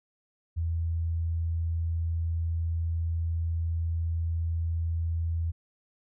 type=tone; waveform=sine; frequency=82.9 Hz; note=E2; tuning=10 cents sharp; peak=-26 dBFS; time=0.56-5.52 s; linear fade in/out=20 ms; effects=none